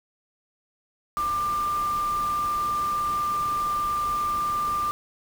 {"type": "tone in noise", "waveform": "sine", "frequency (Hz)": 1191, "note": "D6", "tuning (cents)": 24, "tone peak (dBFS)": -23, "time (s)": [1.17, 4.91], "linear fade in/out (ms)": 0, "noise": "pink", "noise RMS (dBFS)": -39, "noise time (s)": [1.17, 4.91], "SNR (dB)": 13, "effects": []}